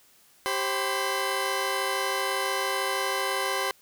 15% pulse tone cluster, 390 / 532 / 1011 Hz, G4 / C5 / B5, -9 / +29 / +40 cents, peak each -24 dBFS, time 0.46-3.71 s, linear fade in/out 0 ms, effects white hiss -59 dBFS RMS until 3.81 s

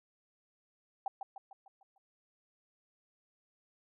sine tone with echo, 780 Hz, G5, 9 cents flat, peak -31 dBFS, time 1.06-1.08 s, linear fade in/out 2 ms, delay 150 ms, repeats 6, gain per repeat -6 dB, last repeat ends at 1.98 s, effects none

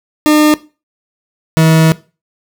40% pulse tone pair in turn, 303 / 160.51 Hz, D#4 / E3, -46 / -46 cents, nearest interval major seventh, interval 1100 cents, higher first, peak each -5 dBFS, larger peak neither, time 0.26-0.54 / 1.57-1.92 s, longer second, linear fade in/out 0 ms, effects noise-tail reverb RT60 0.3 s tail -18 dB re dry

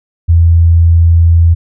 sine tone, 83.8 Hz, E2, 29 cents sharp, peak -3 dBFS, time 0.28-1.55 s, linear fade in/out 20 ms, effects none

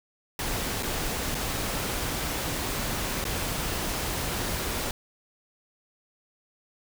pink noise with dropouts, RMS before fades -30 dBFS, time 0.39-4.91 s, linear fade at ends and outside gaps 2 ms, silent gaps 0.826-0.83 / 1.346-1.35 / 3.242-3.251 s, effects none

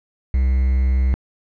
triangle tone with quantisation, 64.8 Hz, C2, 16 cents flat, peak -12 dBFS, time 0.34-1.14 s, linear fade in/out 0 ms, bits 6, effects low-pass 2000 Hz 12 dB/octave

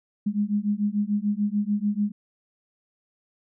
sine beating tone pair, 203.3 / 210.1 Hz, G#3 / G#3, -37 / +20 cents, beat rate 6.8 Hz, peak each -25 dBFS, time 0.26-2.12 s, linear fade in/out 10 ms, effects none

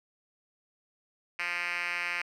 5% pulse tone with band-pass filter, 174.7 Hz, F3, 1 cent sharp, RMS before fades -33 dBFS, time 1.39-2.22 s, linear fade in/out 2 ms, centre 2400 Hz, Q 3.1, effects none

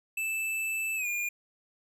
square tone with pitch glide, 2637 to 2418 Hz, E7 to D7, 0 to +50 cents, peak -30 dBFS, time 0.17-1.29 s, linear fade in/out 5 ms, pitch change -150 cents, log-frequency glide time 0.96-1.07 s, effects none

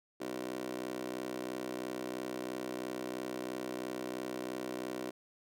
15% pulse tone with high-pass filter, 63 Hz, B1, 35 cents sharp, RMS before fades -40 dBFS, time 0.2-5.11 s, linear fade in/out 10 ms, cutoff 370 Hz, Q 5.3, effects none

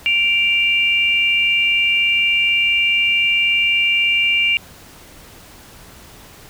sine tone pair together, 2349 / 2793 Hz, D7 / F7, 0 / -1 cents, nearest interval minor third, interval 299 cents, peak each -16 dBFS, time 0.06-4.57 s, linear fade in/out 0 ms, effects pink hiss -42 dBFS RMS until 6.49 s

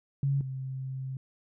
sine tone pair in turn, 138.59 / 132.21 Hz, C#3 / C3, 0 / +18 cents, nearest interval minor second, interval 82 cents, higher first, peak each -24 / -33 dBFS, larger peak first, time 0.23-0.41 / 0.41-1.17 s, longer second, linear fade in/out 2 ms, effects none

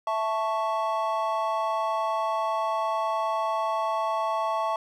triangle chord, A major, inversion second, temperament equal, 659.3 / 880 / 1108.7 Hz, E5 / A5 / C#6, 0 / 0 / 0 cents, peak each -27 dBFS, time 0.07-4.76 s, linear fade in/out 2 ms, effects none

